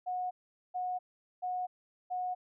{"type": "tone bursts", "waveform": "sine", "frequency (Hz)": 729, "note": "F#5", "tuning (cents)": -26, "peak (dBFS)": -32, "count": 4, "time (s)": [0.06, 2.35], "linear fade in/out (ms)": 20, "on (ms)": 250, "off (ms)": 430, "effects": []}